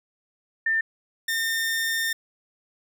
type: tone pair in turn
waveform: sine / sawtooth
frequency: 1796 / 1814.8 Hz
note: A6 / A#6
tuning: +35 / -47 cents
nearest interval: unison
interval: 18 cents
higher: second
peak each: -20 dBFS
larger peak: neither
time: 0.66-0.81 / 1.28-2.13 s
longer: second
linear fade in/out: 5 ms
effects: none

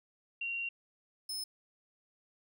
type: tone pair in turn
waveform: sine / sawtooth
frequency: 2756 / 5203 Hz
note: F7 / E8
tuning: -24 / -23 cents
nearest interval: major seventh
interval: 1101 cents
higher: second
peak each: -34 / -34 dBFS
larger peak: neither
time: 0.41-0.69 / 1.29-1.44 s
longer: first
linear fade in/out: 5 ms
effects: none

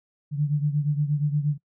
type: beating tone pair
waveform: sine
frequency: 145.5 / 154 Hz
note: D3 / D#3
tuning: -16 / -17 cents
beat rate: 8.5 Hz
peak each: -22 / -27 dBFS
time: 0.31-1.58 s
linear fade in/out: 50 ms
effects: noise-tail reverb RT60 0.1 s tail -23 dB re dry

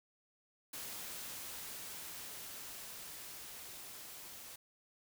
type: noise with level ramp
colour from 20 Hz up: white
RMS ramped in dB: -45 to -51 dBFS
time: 0.73-4.56 s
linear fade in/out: 5 ms
effects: none

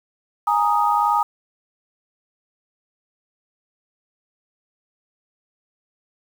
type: chord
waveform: sine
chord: Ab suspended second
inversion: none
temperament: equal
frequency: 830.6 / 932.3 / 1244.5 Hz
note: Ab5 / Bb5 / Eb6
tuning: 0 / 0 / 0 cents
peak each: -20 dBFS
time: 0.47-1.23 s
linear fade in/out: 5 ms
effects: 7-bit

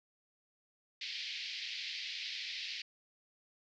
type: band-pass noise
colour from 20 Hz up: white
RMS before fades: -42 dBFS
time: 1.01-2.82 s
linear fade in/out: 5 ms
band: 2000 to 4900 Hz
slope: 48 dB/octave
effects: none

